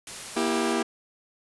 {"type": "noise", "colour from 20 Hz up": "white", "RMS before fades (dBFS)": -38, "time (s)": [0.07, 0.73], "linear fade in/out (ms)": 2}
{"type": "chord", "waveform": "sawtooth", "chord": "E diminished", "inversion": "second", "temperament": "just", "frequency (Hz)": [237.3, 329.6, 395.6], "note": ["Bb3", "E4", "G4"], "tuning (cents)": [31, 0, 16], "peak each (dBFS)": -24, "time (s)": [0.36, 0.83], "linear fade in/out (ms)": 10}
{"effects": ["resampled to 24000 Hz"]}